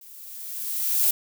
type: noise with level ramp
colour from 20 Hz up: violet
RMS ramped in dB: -47 to -19 dBFS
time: 0.01-1.11 s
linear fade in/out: 5 ms
effects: none